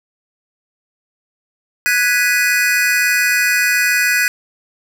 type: chord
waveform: square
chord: G# minor seventh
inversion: third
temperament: equal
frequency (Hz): 1480 / 1661.2 / 1975.5 / 2489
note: F#6 / G#6 / B6 / D#7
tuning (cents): 0 / 0 / 0 / 0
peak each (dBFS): -19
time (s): 1.86-4.28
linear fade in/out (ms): 0
effects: none